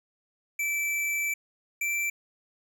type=tone pair in turn; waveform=square; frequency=2322 / 2341 Hz; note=D7 / D7; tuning=-20 / -6 cents; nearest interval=unison; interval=14 cents; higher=second; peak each=-27 dBFS; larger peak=neither; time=0.59-1.34 / 1.81-2.1 s; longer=first; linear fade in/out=5 ms; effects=none